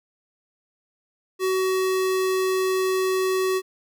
square tone, 375.9 Hz, F#4, 27 cents sharp, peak -21 dBFS, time 1.39-3.62 s, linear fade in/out 50 ms, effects none

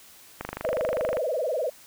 click train, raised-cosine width 0.5 ms, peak -16 dBFS, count 20, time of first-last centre 0.41-1.17 s, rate 25 Hz
sine tone with vibrato, 562 Hz, C#5, 24 cents sharp, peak -24 dBFS, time 0.64-1.7 s, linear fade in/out 10 ms, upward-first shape sine, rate 20 Hz, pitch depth 270 cents each way
effects white hiss -51 dBFS RMS until 1.86 s

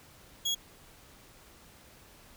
30% pulse tone, 3322 Hz, G#7, in tune, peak -25 dBFS, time 0.45-0.55 s, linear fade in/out 10 ms, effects pink hiss -56 dBFS RMS until 2.36 s

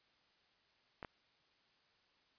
clicks, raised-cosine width 0.5 ms, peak -30 dBFS, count 2, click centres 1.028 / 1.048 s, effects white hiss -73 dBFS RMS until 2.38 s + resampled to 11025 Hz

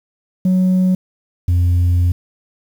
sine tone pair in turn, 185 / 88.02 Hz, F#3 / F2, 0 / +14 cents, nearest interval octave + minor second, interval 1286 cents, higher first, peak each -8 dBFS, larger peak neither, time 0.45-0.95 / 1.48-2.12 s, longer second, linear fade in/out 5 ms, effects tanh soft clip ceiling -10 dBFS + 7-bit

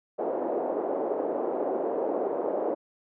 white band-pass noise, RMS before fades -29 dBFS, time 0.18-2.75 s, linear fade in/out 20 ms, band 320 to 640 Hz, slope 24 dB/octave, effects none

